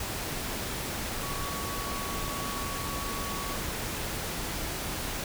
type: tone in noise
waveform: sine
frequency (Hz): 1124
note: C#6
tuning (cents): +24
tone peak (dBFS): -38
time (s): 1.23-3.56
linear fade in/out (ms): 2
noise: pink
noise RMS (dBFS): -34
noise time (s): 0-5.24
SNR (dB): -7
effects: none